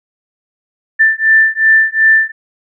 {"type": "beating tone pair", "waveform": "sine", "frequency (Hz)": [1772, 1774.7], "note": ["A6", "A6"], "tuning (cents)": [12, 14], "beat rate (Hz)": 2.7, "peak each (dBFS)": -10, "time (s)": [0.99, 2.32], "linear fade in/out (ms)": 20, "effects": []}